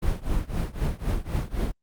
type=noise with tremolo; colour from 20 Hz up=brown; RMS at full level=-23 dBFS; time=0.02-1.72 s; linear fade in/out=10 ms; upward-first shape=triangle; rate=3.9 Hz; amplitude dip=95%; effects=Opus 32 kbps